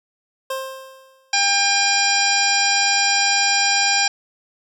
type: tone with exponential decay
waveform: 25% pulse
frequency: 529 Hz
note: C5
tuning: 19 cents sharp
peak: -18 dBFS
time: 0.5-1.38 s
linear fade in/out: 5 ms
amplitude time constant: 190 ms
type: harmonic tone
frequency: 801 Hz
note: G5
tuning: 37 cents sharp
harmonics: 1 / 2 / 3 / 4 / 5 / 6 / 7 / 9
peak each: -22 / -23 / -22 / -27 / -27 / -23 / -22 / -25 dBFS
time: 1.33-4.08 s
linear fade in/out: 5 ms
effects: none